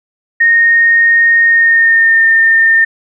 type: tone with pitch glide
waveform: sine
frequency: 1851 to 1812.9 Hz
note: A#6 to A#6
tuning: -13 to -49 cents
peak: -5 dBFS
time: 0.4-2.85 s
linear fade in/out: 10 ms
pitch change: -36 cents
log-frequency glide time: 1.44-2.25 s
effects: none